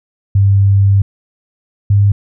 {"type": "tone pair in turn", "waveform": "sine", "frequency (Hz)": [98.9, 100.98], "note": ["G2", "G#2"], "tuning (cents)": [16, -48], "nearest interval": "unison", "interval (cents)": 36, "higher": "second", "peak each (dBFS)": [-6, -6], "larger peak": "neither", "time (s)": [[0.35, 1.02], [1.9, 2.12]], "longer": "first", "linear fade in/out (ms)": 5, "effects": []}